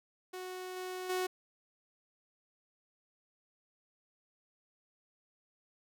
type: tone with level steps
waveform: sawtooth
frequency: 368.4 Hz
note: F#4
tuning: 7 cents flat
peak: -37 / -35 / -28 dBFS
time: 0.33-1.27 s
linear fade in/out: 10 ms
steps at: 0.76 / 1.09 s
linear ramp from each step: 10 ms
effects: none